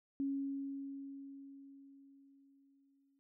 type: tone with exponential decay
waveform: sine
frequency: 275.7 Hz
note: C#4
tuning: 9 cents flat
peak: -33 dBFS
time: 0.2-3.19 s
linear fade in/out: 0 ms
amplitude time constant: 650 ms
effects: none